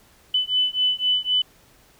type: beating tone pair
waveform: sine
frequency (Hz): 2999 / 3002.9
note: F#7 / F#7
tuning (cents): +23 / +25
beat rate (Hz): 3.9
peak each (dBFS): -22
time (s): 0.34-1.42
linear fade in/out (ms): 5
effects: pink hiss -55 dBFS RMS until 1.99 s